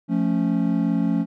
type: chord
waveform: triangle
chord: F augmented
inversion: none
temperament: equal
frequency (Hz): 174.61 / 220 / 277.2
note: F3 / A3 / C#4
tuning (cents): 0 / 0 / 0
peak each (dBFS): -21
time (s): 0.08-1.26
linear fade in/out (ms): 50
effects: none